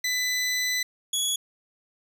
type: tone pair in turn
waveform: 20% pulse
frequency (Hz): 2000 / 3367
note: B6 / G#7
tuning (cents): +21 / +23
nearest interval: major sixth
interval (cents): 902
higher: second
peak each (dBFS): -19 / -18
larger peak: second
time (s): 0.04-0.83 / 1.13-1.36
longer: first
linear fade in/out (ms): 5
effects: none